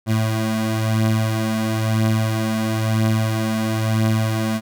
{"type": "beating tone pair", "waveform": "25% pulse", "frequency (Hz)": [110, 111], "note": ["A2", "A2"], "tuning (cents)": [0, 16], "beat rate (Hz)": 1, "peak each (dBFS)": [-15, -20], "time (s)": [0.06, 4.61], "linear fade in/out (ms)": 50, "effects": []}